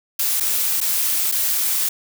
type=noise with dropouts; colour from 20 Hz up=blue; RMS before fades=-20 dBFS; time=0.19-1.89 s; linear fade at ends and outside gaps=5 ms; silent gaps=0.401-0.406 / 0.805-0.812 / 1.316-1.321 s; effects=none